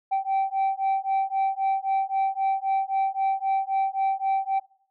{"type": "beating tone pair", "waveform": "sine", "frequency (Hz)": [774, 777.8], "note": ["G5", "G5"], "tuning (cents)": [-22, -14], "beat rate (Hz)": 3.8, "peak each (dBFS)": -23, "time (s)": [0.11, 4.6], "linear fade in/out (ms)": 20, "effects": ["noise-tail reverb RT60 0.5 s tail -20 dB re dry", "tanh soft clip ceiling -19 dBFS"]}